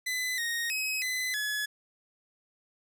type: tone with pitch steps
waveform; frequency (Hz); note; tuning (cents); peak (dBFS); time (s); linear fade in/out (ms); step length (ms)
sawtooth; 2010 / 1864 / 2548 / 2018 / 1699; B6 / A#6 / D#7 / B6 / G#6; +30 / -1 / +41 / +37 / +39; -26; 0.06-1.66; 10; 320
effects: none